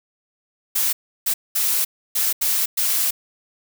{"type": "noise bursts at uneven times", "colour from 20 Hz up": "blue", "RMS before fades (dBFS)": -20, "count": 6, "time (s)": [[0.75, 0.93], [1.26, 1.34], [1.55, 1.85], [2.15, 2.33], [2.41, 2.66], [2.77, 3.11]], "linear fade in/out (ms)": 10, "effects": []}